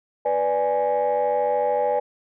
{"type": "chord", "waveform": "sine", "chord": "G# diminished", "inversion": "first", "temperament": "equal", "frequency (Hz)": [493.9, 587.3, 830.6], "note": ["B4", "D5", "G#5"], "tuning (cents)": [0, 0, 0], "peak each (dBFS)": -22, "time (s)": [0.25, 2], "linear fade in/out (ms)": 10, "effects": ["tanh soft clip ceiling -14 dBFS"]}